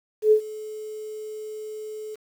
sine tone with ADSR envelope, 430 Hz, A4, 40 cents flat, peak -11 dBFS, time 0.22-2.16 s, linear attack 95 ms, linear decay 89 ms, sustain -21 dB, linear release 20 ms, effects 8-bit

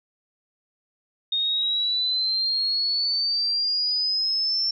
sine exponential sweep, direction up, 3689 to 5400 Hz, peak -21 dBFS, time 1.32-4.71 s, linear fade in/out 5 ms, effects none

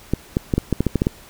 clicks, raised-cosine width 3 ms, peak -4 dBFS, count 10, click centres 0.136 / 0.369 / 0.538 / 0.58 / 0.727 / 0.806 / 0.867 / 0.957 / 1.019 / 1.069 s, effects pink hiss -45 dBFS RMS until 1.29 s

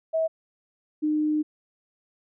sine tone pair in turn, 645 / 304.4 Hz, E5 / D#4, -38 / -38 cents, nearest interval octave + minor second, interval 1300 cents, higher first, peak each -21 dBFS, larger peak neither, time 0.13-0.28 / 1.02-1.43 s, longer second, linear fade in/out 20 ms, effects none

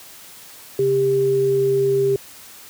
sine tone pair together, 135.54 / 397.1 Hz, C#3 / G4, -39 / +22 cents, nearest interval octave + perfect fifth, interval 1861 cents, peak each -26 / -15 dBFS, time 0.79-2.16 s, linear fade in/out 2 ms, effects white hiss -42 dBFS RMS until 2.69 s + high-pass 60 Hz 12 dB/octave

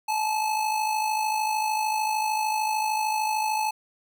square tone with amplitude modulation, 864 Hz, A5, 32 cents flat, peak -22 dBFS, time 0.08-3.71 s, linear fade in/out 10 ms, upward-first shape sine, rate 53.3 Hz, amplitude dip 50%, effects none

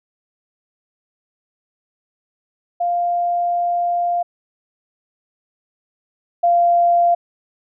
sine tone pair in turn, 698.5 / 692.9 Hz, F5 / F5, 0 / -14 cents, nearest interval unison, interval 14 cents, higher first, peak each -16 / -11 dBFS, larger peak second, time 2.8-4.23 / 6.43-7.15 s, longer first, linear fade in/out 10 ms, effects none

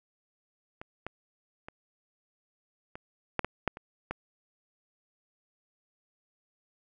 clicks, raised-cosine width 0.5 ms, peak -26 / -21 / -27 / -26 / -11 / -16 / -11 / -27 / -18 dBFS, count 9, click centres 0.815 / 1.066 / 1.685 / 2.955 / 3.393 / 3.446 / 3.677 / 3.771 / 4.11 s, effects none

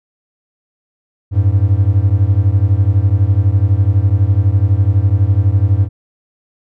triangle beating tone pair, 92.5 / 104.5 Hz, F#2 / G#2, 0 / +11 cents, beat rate 12 Hz, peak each -10 dBFS, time 1.31-5.89 s, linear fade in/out 50 ms, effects none

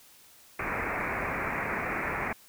white low-pass noise, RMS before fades -32 dBFS, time 0.59-2.33 s, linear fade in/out 5 ms, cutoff 2400 Hz, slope 96 dB/octave, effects white hiss -56 dBFS RMS until 2.48 s

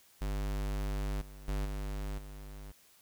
square tone with level steps, 49.91 Hz, G1, 32 cents sharp, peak -33 / -48 / -32 / -36 / -45 dBFS, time 0.21-2.72 s, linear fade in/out 10 ms, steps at 1.21 / 1.48 / 1.65 / 2.18 s, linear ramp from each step 5 ms, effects white hiss -63 dBFS RMS until 3.01 s

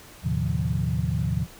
sine tone cluster, 79.4 / 111.5 / 129.7 / 150.4 / 174.7 Hz, D#2 / A2 / C3 / D3 / F3, +36 / +23 / -15 / +42 / +1 cents, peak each -29 dBFS, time 0.22-1.47 s, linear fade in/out 50 ms, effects pink hiss -47 dBFS RMS until 1.59 s

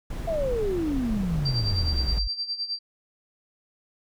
brown noise, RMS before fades -31 dBFS, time 0.1-2.19 s, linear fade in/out 5 ms
sine exponential sweep, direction down, 687 to 45.9 Hz, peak -24 dBFS, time 0.27-2.28 s, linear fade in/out 10 ms
sine tone with tremolo, 4699 Hz, D8, in tune, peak -25 dBFS, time 1.45-2.79 s, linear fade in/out 10 ms, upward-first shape sine, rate 9.6 Hz, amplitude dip 75%
effects none

